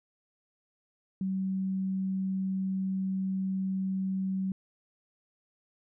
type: tone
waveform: sine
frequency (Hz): 190.4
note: F#3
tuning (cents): +50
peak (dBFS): -28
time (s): 1.21-4.52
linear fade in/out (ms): 2
effects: none